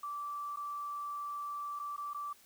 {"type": "tone with dropouts", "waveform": "sine", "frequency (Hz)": 1164, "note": "D6", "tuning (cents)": -16, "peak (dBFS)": -37, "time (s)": [0.03, 2.33], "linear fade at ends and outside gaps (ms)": 5, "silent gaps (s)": [[0.561, 0.57], [1.792, 1.797], [1.964, 1.978], [2.134, 2.145]], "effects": ["white hiss -62 dBFS RMS until 2.45 s"]}